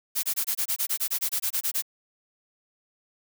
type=noise bursts; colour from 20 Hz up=blue; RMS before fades=-26 dBFS; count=16; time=0.15-1.823 s; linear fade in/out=20 ms; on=83 ms; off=23 ms; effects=none